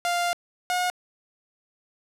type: tone pair in turn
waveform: sawtooth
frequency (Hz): 698.5 / 721.5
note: F5 / F#5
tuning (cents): 0 / -44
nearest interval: minor second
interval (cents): 56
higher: second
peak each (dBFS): -19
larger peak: neither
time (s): 0.05-0.33 / 0.7-0.9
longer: first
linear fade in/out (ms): 0
effects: low-pass 12000 Hz 12 dB/octave